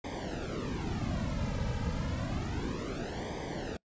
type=noise with flanger; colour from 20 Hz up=brown; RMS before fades=-35 dBFS; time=0.04-3.77 s; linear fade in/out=5 ms; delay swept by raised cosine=0.72 to 2.82 ms; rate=0.3 Hz; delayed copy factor=-0.95; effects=noise-tail reverb RT60 0.1 s tail -26 dB re dry + resampled to 16000 Hz